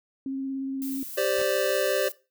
sine tone with vibrato, 269 Hz, C4, 48 cents sharp, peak -28 dBFS, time 0.26-1.03 s, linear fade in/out 2 ms, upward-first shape square, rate 17 Hz, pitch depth 10 cents each way
violet noise, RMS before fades -38 dBFS, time 0.82-2.12 s, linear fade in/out 0 ms
square chord, G suspended fourth, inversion none, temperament just, 392 / 522.7 / 588 Hz, G4 / C5 / D5, 0 / -2 / +2 cents, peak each -30 / -28 / -27 dBFS, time 1.17-2.09 s, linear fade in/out 10 ms
pink noise with exponential growth, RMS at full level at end -35 dBFS, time 1.31-1.42 s, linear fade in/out 2 ms, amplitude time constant 23 ms
effects noise-tail reverb RT60 0.3 s tail -20 dB re dry

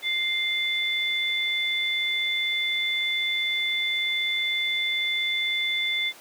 sine tone pair together, 2093 / 3498 Hz, C7 / A7, 0 / -11 cents, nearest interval major sixth, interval 889 cents, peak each -26 dBFS, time 0.02-6.13 s, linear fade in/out 50 ms, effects pink hiss -47 dBFS RMS until 6.2 s + high-pass 400 Hz 12 dB/octave

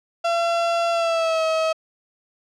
35% pulse tone with pitch glide, 679 to 640.9 Hz, F5 to E5, -49 to -49 cents, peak -17 dBFS, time 0.24-1.73 s, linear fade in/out 10 ms, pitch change -100 cents, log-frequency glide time 0.91-1.44 s, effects low-pass 5000 Hz 12 dB/octave

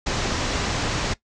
pink low-pass noise, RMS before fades -25 dBFS, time 0.06-1.14 s, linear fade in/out 10 ms, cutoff 7200 Hz, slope 48 dB/octave, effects noise-tail reverb RT60 0.1 s tail -18 dB re dry

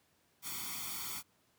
white noise with comb filter, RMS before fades -41 dBFS, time 0.42-1.23 s, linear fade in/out 50 ms, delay 0.89 ms, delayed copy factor +0.9, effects pink hiss -72 dBFS RMS until 1.58 s + high-pass 100 Hz 12 dB/octave

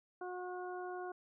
harmonic tone, 362.4 Hz, F#4, 36 cents flat, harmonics 1 / 2 / 3 / 4, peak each -43 / -45 / -51 / -51 dBFS, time 0.21-1.12 s, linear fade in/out 5 ms, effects none

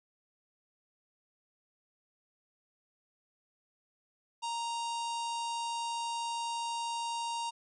harmonic tone with a mistuned harmonic, 932.3 Hz, A#5, in tune, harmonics 1 / 3 / 4 / 5 / 6 / 7 / 8 / 9 / 10, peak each -34 / -44 / -46 / -48 / -50 / -51 / -52 / -53 / -54 dBFS, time 4.42-7.51 s, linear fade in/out 20 ms, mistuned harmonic 9, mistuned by +21 cents, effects none

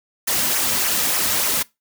white noise with flanger, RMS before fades -20 dBFS, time 0.27-1.63 s, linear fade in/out 10 ms, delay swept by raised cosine 0.23 to 2.83 ms, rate 3.4 Hz, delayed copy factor -0.55, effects noise-tail reverb RT60 0.2 s tail -22 dB re dry

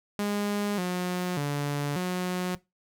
sawtooth tone with pitch steps, 205.1 / 180.2 / 144.3 / 181.4 Hz, G#3 / F#3 / D3 / F#3, -21 / -45 / -30 / -34 cents, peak -23 dBFS, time 0.19-2.55 s, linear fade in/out 0 ms, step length 590 ms, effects noise-tail reverb RT60 0.2 s tail -19 dB re dry

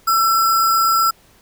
sine tone with sample-and-hold, 1336 Hz, E6, 23 cents sharp, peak -12 dBFS, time 0.07-1.11 s, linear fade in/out 10 ms, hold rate 6300 Hz, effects pink hiss -52 dBFS RMS until 1.41 s

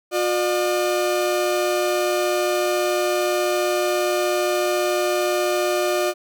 35% pulse tone pair together, 358.5 / 603 Hz, F4 / D5, +45 / +46 cents, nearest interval major sixth, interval 901 cents, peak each -20 dBFS, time 0.11-6.14 s, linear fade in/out 50 ms, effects none

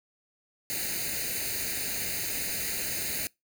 white noise with comb filter, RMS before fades -32 dBFS, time 0.7-3.27 s, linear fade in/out 0 ms, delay 0.45 ms, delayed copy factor +0.8, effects noise-tail reverb RT60 0.2 s tail -24 dB re dry

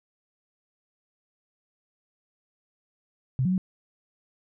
sine tone with pitch steps, 130 / 183.1 / 186.9 Hz, C3 / F#3 / F#3, -11 / -18 / +18 cents, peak -21 dBFS, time 3.39-3.579 s, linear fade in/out 0 ms, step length 63 ms, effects none

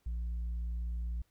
sine tone with tanh clipping, 58.27 Hz, A#1, in tune, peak -34 dBFS, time 0.06-1.22 s, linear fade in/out 5 ms, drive 2 dB, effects pink hiss -75 dBFS RMS until 1.3 s

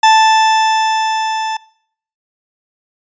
40% pulse tone with level ramp, 880 Hz, A5, in tune, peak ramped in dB -4 to -16 dBFS, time 0.03-1.57 s, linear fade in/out 5 ms, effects noise-tail reverb RT60 0.6 s tail -22 dB re dry + resampled to 16000 Hz

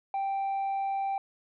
sine tone, 784 Hz, G5, in tune, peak -25 dBFS, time 0.14-1.18 s, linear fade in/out 2 ms, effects tanh soft clip ceiling -27 dBFS

